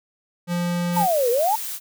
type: tone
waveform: square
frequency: 174.61 Hz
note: F3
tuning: in tune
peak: -22 dBFS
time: 0.47-1.07 s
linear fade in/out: 50 ms
type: noise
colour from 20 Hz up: blue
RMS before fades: -30 dBFS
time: 0.92-1.8 s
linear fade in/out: 50 ms
type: exponential two-way sweep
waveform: sine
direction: down then up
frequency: 919 to 458.8 to 919 Hz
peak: -17 dBFS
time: 0.96-1.56 s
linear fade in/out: 10 ms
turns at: 1.3 s
effects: none